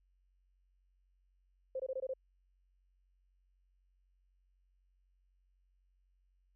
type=tone bursts; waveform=sine; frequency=523.3 Hz; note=C5; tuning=in tune; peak=-35 dBFS; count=6; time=1.75-2.137 s; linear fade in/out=5 ms; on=47 ms; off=21 ms; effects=added 46 Hz sine -70 dBFS peak until 6.55 s